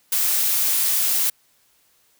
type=noise; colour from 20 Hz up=blue; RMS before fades=-20 dBFS; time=0.12-1.3 s; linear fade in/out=5 ms; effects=white hiss -61 dBFS RMS until 2.19 s